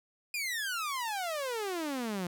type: exponential sweep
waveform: sawtooth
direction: down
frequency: 2489 to 171.2 Hz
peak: -29 dBFS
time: 0.34-2.27 s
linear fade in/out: 2 ms
effects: none